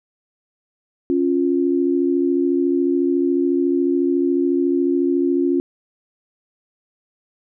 sine tone pair together, 276 / 350 Hz, C#4 / F4, -7 / +4 cents, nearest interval major third, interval 411 cents, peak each -18 dBFS, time 1.1-5.6 s, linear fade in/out 0 ms, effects none

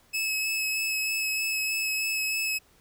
sawtooth tone with vibrato, 2586 Hz, E7, 34 cents flat, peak -23 dBFS, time 0.13-2.59 s, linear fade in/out 20 ms, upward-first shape sine, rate 3.2 Hz, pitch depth 13 cents each way, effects pink hiss -61 dBFS RMS until 2.8 s

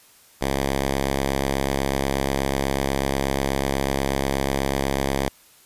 5% pulse tone, 68.2 Hz, C#2, 28 cents flat, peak -10 dBFS, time 0.41-5.29 s, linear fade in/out 5 ms, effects white hiss -53 dBFS RMS until 5.65 s + resampled to 32000 Hz

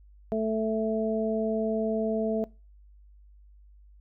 harmonic tone, 220 Hz, A3, in tune, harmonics 1 / 2 / 3, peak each -29 / -29 / -29 dBFS, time 0.32-2.44 s, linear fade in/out 0 ms, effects noise-tail reverb RT60 0.3 s tail -23 dB re dry + added 50 Hz sine -51 dBFS peak until 4 s

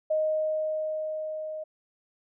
sine tone with level ramp, 622.3 Hz, D#5, in tune, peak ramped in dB -22 to -33 dBFS, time 0.1-1.64 s, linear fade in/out 10 ms, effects none

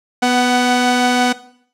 sawtooth tone pair together, 246.9 / 746.7 Hz, B3 / F#5, 0 / +16 cents, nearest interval octave + perfect fifth, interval 1916 cents, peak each -11 dBFS, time 0.22-1.33 s, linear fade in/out 10 ms, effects noise-tail reverb RT60 0.6 s tail -17 dB re dry + low-pass 8000 Hz 12 dB/octave

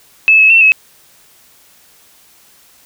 sine tone with pitch steps, 2609 / 2583 / 2693 / 2575 Hz, E7 / E7 / E7 / E7, -18 / -36 / +36 / -41 cents, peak -4 dBFS, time 0.28-0.72 s, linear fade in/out 0 ms, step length 110 ms, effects white hiss -47 dBFS RMS until 2.85 s

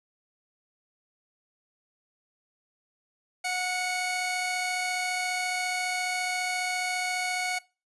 sawtooth tone pair together, 729.8 / 2224 Hz, F#5 / C#7, -24 / +5 cents, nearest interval octave + perfect fifth, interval 1929 cents, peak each -27 dBFS, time 3.44-7.59 s, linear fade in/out 10 ms, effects noise-tail reverb RT60 0.3 s tail -22 dB re dry + resampled to 24000 Hz

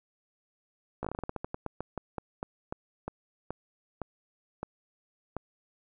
slowing click train, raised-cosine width 1 ms, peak -20 dBFS, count 23, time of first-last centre 1.03-5.366 s, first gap 16 ms, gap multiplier 1.2, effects none

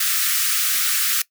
white high-pass noise, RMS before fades -20 dBFS, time 0-1.22 s, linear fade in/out 5 ms, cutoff 1200 Hz, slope 96 dB/octave, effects noise-tail reverb RT60 0.1 s tail -20 dB re dry

